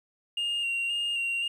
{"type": "tone with vibrato", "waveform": "sine", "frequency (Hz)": 2794, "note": "F7", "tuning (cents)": 0, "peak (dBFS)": -24, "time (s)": [0.37, 1.48], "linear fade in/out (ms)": 5, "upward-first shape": "square", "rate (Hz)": 1.9, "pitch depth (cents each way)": 22, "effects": ["tanh soft clip ceiling -26 dBFS", "10-bit"]}